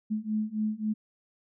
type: beating tone pair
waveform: sine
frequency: 213 / 216.7 Hz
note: G#3 / A3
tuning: +44 / -26 cents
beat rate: 3.7 Hz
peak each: -31 / -30 dBFS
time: 0.1-0.94 s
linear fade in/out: 20 ms
effects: none